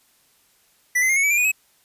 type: tone with pitch steps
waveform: square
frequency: 1975.5 / 2050 / 2127 / 2207 / 2290 / 2377 / 2466 / 2559 Hz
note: B6 / C7 / C7 / C#7 / D7 / D7 / D#7 / D#7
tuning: 0 / -36 / +28 / -8 / -44 / +20 / -16 / +48 cents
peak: -17 dBFS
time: 0.95-1.518 s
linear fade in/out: 10 ms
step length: 71 ms
effects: white hiss -60 dBFS RMS until 1.84 s + resampled to 32000 Hz